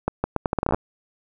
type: accelerating click train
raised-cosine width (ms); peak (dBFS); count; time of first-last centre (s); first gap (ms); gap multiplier
1; -7; 13; 0.08-0.745; 160; 0.77
effects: none